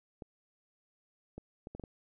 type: clicks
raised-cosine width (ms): 2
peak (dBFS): -30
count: 6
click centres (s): 0.222 / 1.38 / 1.671 / 1.75 / 1.797 / 1.838
effects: none